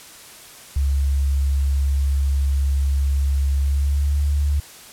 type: tone with pitch glide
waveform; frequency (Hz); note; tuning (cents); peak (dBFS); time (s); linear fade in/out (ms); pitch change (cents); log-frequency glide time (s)
sine; 69.2 to 72.22; C#2 to D2; -2 to -28; -16; 0.76-4.6; 5; +74; 3.58-4.22
effects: white hiss -42 dBFS RMS until 4.92 s + low-pass 12000 Hz 12 dB/octave